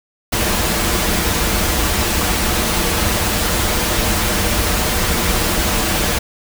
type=noise with comb filter; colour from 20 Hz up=pink; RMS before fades=-17 dBFS; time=0.32-6.19 s; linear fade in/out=10 ms; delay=7.4 ms; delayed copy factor=-0.55; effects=none